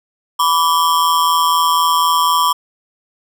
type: ring-modulated tone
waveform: square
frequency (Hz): 1074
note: C6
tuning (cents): +45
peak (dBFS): -9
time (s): 0.39-2.53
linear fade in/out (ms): 10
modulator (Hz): 82
effects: none